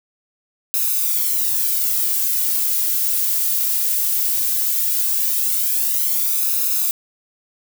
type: noise with flanger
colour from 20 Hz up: violet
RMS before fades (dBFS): -19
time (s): 0.74-6.91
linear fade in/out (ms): 0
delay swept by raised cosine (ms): 0.77 to 2.87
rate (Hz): 0.17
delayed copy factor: +0.7
effects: none